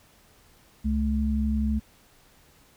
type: tone pair together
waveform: sine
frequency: 68 / 216 Hz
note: C#2 / A3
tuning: -33 / -32 cents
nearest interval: octave + minor sixth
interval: 2001 cents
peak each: -25 dBFS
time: 0.84-1.8 s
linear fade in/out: 20 ms
effects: pink hiss -58 dBFS RMS until 2.76 s